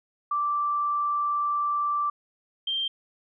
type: tone pair in turn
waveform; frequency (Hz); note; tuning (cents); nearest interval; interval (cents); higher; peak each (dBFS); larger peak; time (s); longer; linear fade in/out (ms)
sine; 1171 / 3164; D6 / G7; -5 / +15; octave + perfect fourth; 1720; second; -23 / -25; first; 0.31-2.1 / 2.67-2.88; first; 5
effects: none